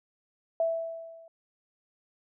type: tone with level ramp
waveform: sine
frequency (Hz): 659.3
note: E5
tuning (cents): 0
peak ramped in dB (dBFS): -22 to -50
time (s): 0.6-1.28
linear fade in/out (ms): 2
effects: none